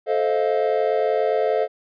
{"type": "chord", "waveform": "triangle", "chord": "F dominant seventh", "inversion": "first", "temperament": "just", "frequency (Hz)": [436.5, 523.8, 628.6, 698.5], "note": ["A4", "C5", "Eb5", "F5"], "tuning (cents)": [-14, 2, 18, 0], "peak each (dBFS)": [-20, -22, -22, -23], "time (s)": [0.06, 1.68], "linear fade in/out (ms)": 50, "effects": ["resampled to 11025 Hz"]}